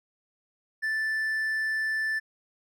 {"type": "tone", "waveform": "triangle", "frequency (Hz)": 1760, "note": "A6", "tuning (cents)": 0, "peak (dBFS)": -24, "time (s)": [0.82, 2.2], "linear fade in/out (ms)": 20, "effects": []}